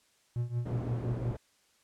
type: tone with tremolo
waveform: triangle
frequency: 120 Hz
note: B2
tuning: 49 cents flat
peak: -25 dBFS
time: 0.36-1.31 s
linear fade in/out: 0 ms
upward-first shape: triangle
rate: 5.7 Hz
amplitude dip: 90%
type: low-pass noise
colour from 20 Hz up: white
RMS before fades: -39 dBFS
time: 0.65-1.37 s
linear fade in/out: 10 ms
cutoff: 350 Hz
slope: 12 dB/octave
effects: white hiss -68 dBFS RMS until 1.83 s + low-pass 9000 Hz 12 dB/octave